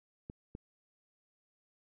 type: clicks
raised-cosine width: 3 ms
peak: -30 dBFS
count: 2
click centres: 0.299 / 0.551 s
effects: none